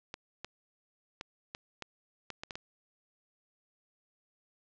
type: clicks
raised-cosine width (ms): 0.2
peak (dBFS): -22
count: 9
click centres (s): 0.141 / 0.446 / 1.211 / 1.549 / 1.823 / 2.303 / 2.435 / 2.508 / 2.555
effects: low-pass 6000 Hz 12 dB/octave